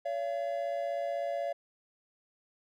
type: tone pair together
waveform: triangle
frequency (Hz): 565.9 / 682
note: C#5 / F5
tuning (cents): +36 / -41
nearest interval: minor third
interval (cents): 323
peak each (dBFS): -32 / -32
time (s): 0.05-1.53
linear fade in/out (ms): 10
effects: none

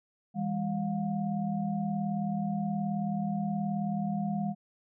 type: tone cluster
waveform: sine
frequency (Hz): 163.5 / 202.3 / 712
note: E3 / G#3 / F5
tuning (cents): -14 / -45 / +33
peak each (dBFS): -35 / -30 / -37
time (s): 0.34-4.55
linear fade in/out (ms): 50
effects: none

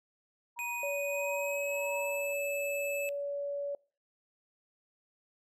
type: tone with tremolo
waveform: sine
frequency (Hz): 951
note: A#5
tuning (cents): +34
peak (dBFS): -37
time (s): 0.56-2.34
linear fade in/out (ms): 20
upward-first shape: triangle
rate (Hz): 1.6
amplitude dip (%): 90
type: tone with pitch glide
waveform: square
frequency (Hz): 2489 to 2611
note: D#7 to E7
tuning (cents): 0 to -17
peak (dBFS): -36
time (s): 0.59-3.09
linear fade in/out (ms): 0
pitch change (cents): +83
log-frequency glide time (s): 1.09-2.07
type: tone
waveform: sine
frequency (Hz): 569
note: C#5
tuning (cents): +45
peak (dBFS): -33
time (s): 0.83-3.75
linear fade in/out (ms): 2
effects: noise-tail reverb RT60 0.4 s tail -25 dB re dry

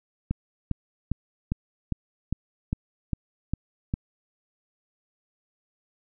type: click train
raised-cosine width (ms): 5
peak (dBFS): -13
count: 10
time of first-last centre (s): 0.31-3.939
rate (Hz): 2.48
effects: none

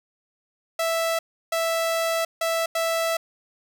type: tone bursts at uneven times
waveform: sawtooth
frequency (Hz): 659.3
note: E5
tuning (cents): 0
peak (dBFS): -18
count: 4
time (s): 0.79-1.19 / 1.52-2.25 / 2.41-2.66 / 2.75-3.17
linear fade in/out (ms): 5
effects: none

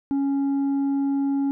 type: tone with tanh clipping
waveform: sine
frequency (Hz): 277.2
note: C#4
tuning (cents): 0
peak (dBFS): -21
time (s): 0.11-1.51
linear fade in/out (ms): 0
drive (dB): 4
effects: none

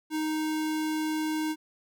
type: tone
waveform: square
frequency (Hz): 311.1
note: D#4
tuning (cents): 0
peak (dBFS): -28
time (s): 0.1-1.56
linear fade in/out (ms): 50
effects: none

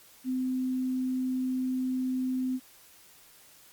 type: tone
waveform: sine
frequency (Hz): 256.9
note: C4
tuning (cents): -32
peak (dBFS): -27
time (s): 0.24-2.6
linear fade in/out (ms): 50
effects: white hiss -56 dBFS RMS until 3.72 s + Opus 48 kbps

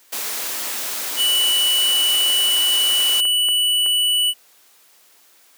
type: noise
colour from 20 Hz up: white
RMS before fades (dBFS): -26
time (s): 0.12-3.21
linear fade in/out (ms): 10
type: tone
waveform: square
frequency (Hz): 2960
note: F#7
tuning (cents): 0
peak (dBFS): -16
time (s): 1.16-4.34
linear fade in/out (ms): 50
type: clicks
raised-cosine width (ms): 0.5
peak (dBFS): -19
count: 8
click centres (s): 2.147 / 2.263 / 2.301 / 2.567 / 3.096 / 3.253 / 3.487 / 3.862
effects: white hiss -53 dBFS RMS until 5.57 s + high-pass 300 Hz 12 dB/octave

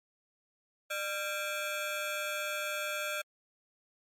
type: ring-modulated tone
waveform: 20% pulse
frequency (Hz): 989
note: B5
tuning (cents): +2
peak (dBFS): -25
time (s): 0.9-3.22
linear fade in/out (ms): 10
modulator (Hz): 387
effects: MP3 64 kbps

